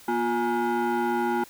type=tone with frequency modulation; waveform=sine; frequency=240 Hz; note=B3; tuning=49 cents flat; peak=-20 dBFS; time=0.08-1.44 s; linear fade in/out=5 ms; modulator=594 Hz; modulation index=1.6; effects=tanh soft clip ceiling -21 dBFS + white hiss -50 dBFS RMS until 1.49 s